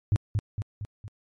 sine tone with echo, 103.83 Hz, G#2, in tune, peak -16 dBFS, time 0.12-0.16 s, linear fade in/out 0 ms, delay 230 ms, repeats 4, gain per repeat -5 dB, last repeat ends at 1.08 s, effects tanh soft clip ceiling -16 dBFS + MP3 48 kbps

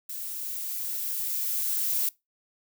violet noise with level ramp, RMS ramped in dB -36 to -26 dBFS, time 0.09-2.09 s, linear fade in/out 5 ms, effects noise-tail reverb RT60 0.2 s tail -22 dB re dry

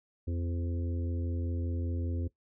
harmonic tone with a mistuned harmonic, 85.1 Hz, F2, 44 cents flat, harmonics 1 / 3 / 4 / 5 / 6, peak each -31 / -40 / -44 / -48 / -50 dBFS, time 0.27-2.28 s, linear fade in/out 10 ms, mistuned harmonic 6, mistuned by +24 cents, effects noise-tail reverb RT60 0.1 s tail -17 dB re dry

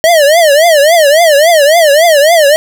square tone with vibrato, 622.3 Hz, D#5, in tune, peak -4 dBFS, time 0.04-2.56 s, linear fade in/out 0 ms, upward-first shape triangle, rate 3.6 Hz, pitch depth 220 cents each way, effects none

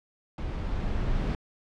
brown noise with level ramp, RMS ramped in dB -32 to -26 dBFS, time 0.38-1.35 s, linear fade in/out 2 ms, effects low-pass 4000 Hz 12 dB/octave

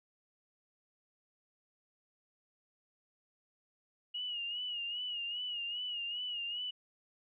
sine tone with vibrato, 2886 Hz, F#7, 44 cents flat, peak -36 dBFS, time 4.14-6.71 s, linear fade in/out 10 ms, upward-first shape sine, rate 2.5 Hz, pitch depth 62 cents each way, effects none

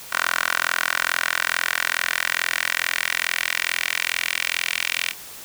10% pulse tone with high-pass filter sweep, 42.32 Hz, E1, 46 cents sharp, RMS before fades -24 dBFS, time 0.1-5.14 s, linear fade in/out 50 ms, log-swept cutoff 1400 to 2400 Hz, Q 2.6, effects white hiss -39 dBFS RMS until 5.44 s

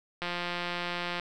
click train, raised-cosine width 0.3 ms, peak -17 dBFS, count 172, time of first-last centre 0.22-1.197 s, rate 175 Hz, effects none

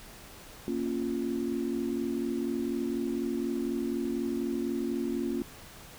sine chord, Bb minor, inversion none, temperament equal, 233.1 / 277.2 / 349.2 Hz, Bb3 / Db4 / F4, 0 / 0 / 0 cents, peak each -33 dBFS, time 0.68-5.42 s, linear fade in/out 0 ms, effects pink hiss -49 dBFS RMS until 5.98 s

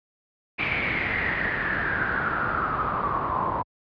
pink noise with low-pass filter sweep, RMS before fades -26 dBFS, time 0.58-3.63 s, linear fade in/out 20 ms, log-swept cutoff 2400 to 980 Hz, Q 8.4, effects high-pass 60 Hz 12 dB/octave + resampled to 11025 Hz

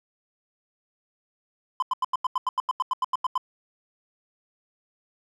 triangle tone bursts, 1021 Hz, C6, 43 cents flat, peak -19 dBFS, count 15, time 1.8-3.378 s, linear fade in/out 2 ms, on 24 ms, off 87 ms, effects none

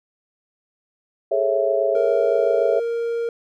sine chord, A major seventh, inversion third, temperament just, 412.5 / 440 / 550 / 660 Hz, G#4 / A4 / C#5 / E5, -12 / 0 / -14 / +2 cents, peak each -23 / -27 / -21 / -21 dBFS, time 1.31-2.8 s, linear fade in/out 10 ms
triangle tone, 466.2 Hz, A#4, in tune, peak -19 dBFS, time 1.95-3.29 s, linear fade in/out 2 ms
effects none

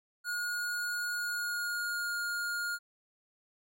square tone with pitch glide, 1441 to 1421.2 Hz, F#6 to F6, -46 to +30 cents, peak -33 dBFS, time 0.24-2.79 s, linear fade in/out 50 ms, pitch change -24 cents, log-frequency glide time 1.19-2.15 s, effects none

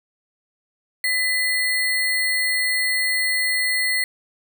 sine tone with sample-and-hold, 2001 Hz, B6, 22 cents sharp, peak -18 dBFS, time 1.04-4.04 s, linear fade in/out 2 ms, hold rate 6300 Hz, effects none

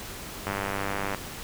click train, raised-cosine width 0.5 ms, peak -14 dBFS, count 68, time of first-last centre 0.47-1.147 s, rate 99 Hz, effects pink hiss -39 dBFS RMS until 1.43 s

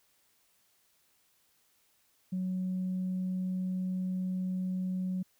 sine tone, 184.9 Hz, F#3, 1 cent flat, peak -29 dBFS, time 2.32-5.23 s, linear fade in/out 10 ms, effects tanh soft clip ceiling -27 dBFS + white hiss -70 dBFS RMS until 5.39 s

